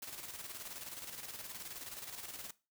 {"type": "noise with tremolo", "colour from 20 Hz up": "white", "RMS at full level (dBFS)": -45, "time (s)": [0.02, 2.51], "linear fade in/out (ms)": 5, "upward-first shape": "square", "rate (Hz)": 19, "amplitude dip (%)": 50, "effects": ["noise-tail reverb RT60 0.3 s tail -19 dB re dry"]}